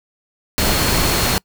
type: tone in noise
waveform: sine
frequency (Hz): 4300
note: C8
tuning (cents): +47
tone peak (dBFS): -26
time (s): 0.58-1.38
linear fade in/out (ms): 0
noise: pink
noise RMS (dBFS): -17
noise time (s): 0.58-1.38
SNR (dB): -12
effects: noise-tail reverb RT60 0.1 s tail -26 dB re dry